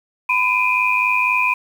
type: tone cluster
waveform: sine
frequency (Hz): 1003 / 2395 / 2499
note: B5 / D7 / D#7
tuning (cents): +26 / +33 / +7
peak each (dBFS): -19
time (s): 0.29-1.54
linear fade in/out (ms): 5
effects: 7-bit